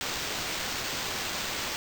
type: noise with sample-and-hold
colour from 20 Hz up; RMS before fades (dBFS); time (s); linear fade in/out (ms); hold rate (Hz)
white; -33; 0.01-1.76; 0; 11025
effects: none